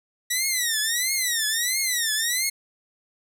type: tone with vibrato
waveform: 10% pulse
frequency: 1922 Hz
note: B6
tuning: 48 cents flat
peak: -13 dBFS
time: 0.3-2.5 s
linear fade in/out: 10 ms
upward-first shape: triangle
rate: 1.5 Hz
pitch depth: 220 cents each way
effects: none